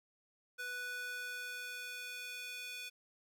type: tone with high-pass filter sweep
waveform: square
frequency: 493.9 Hz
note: B4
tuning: in tune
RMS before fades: -44 dBFS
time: 0.58-2.9 s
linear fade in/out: 20 ms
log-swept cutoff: 1300 to 2600 Hz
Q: 2.2
effects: 12-bit